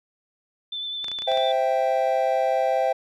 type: tone with vibrato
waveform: sine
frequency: 3520 Hz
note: A7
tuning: in tune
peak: -28 dBFS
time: 0.72-1.52 s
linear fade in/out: 5 ms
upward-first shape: sine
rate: 9.9 Hz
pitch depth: 21 cents each way
type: clicks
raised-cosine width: 0.2 ms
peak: -19 dBFS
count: 7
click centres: 1.044 / 1.083 / 1.116 / 1.188 / 1.221 / 1.317 / 1.374 s
type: chord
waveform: triangle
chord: C major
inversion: none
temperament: equal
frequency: 523.3 / 659.3 / 784 Hz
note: C5 / E5 / G5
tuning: 0 / 0 / 0 cents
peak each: -22 dBFS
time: 1.27-2.93 s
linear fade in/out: 10 ms
effects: none